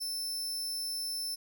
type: tone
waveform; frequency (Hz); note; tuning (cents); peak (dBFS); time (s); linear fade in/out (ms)
sawtooth; 5300; E8; +9; -31; 0-1.36; 20
effects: none